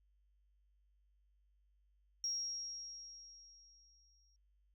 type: tone with exponential decay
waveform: sine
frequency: 5600 Hz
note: F8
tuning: 4 cents sharp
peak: -34 dBFS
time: 2.24-4.36 s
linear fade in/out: 1 ms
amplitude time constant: 460 ms
effects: tanh soft clip ceiling -30 dBFS + added 50 Hz sine -70 dBFS peak until 4.74 s